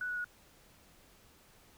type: tone with pitch steps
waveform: sine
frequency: 1480 / 1467.2 / 1454.6 Hz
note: F#6 / F#6 / F#6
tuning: 0 / -15 / -30 cents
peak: -34 dBFS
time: 0.01-0.244 s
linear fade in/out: 2 ms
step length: 78 ms
effects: pink hiss -62 dBFS RMS until 1.77 s